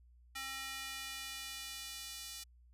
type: tone with high-pass filter sweep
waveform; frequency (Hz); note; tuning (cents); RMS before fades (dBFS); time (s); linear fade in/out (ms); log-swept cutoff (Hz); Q
square; 268; C4; +42; -45; 0.35-2.44; 10; 1700 to 4300; 0.95
effects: added 60 Hz sine -60 dBFS peak until 2.73 s + resampled to 32000 Hz